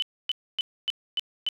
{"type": "tone bursts", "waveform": "sine", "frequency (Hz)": 3010, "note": "F#7", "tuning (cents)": 29, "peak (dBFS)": -23, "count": 6, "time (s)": [0, 1.488], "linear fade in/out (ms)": 0, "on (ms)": 23, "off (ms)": 270, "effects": []}